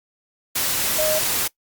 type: tone in noise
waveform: sine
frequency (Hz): 618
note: D#5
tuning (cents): -12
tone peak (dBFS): -20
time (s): 0.98-1.19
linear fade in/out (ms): 10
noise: white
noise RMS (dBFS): -22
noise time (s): 0.55-1.48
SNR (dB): -1
effects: noise-tail reverb RT60 0.1 s tail -22 dB re dry + Opus 48 kbps